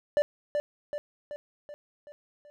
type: tone with echo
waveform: triangle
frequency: 587.3 Hz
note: D5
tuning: in tune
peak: -18 dBFS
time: 0.17-0.22 s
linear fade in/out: 0 ms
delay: 380 ms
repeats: 6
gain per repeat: -5 dB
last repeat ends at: 2.5 s
effects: none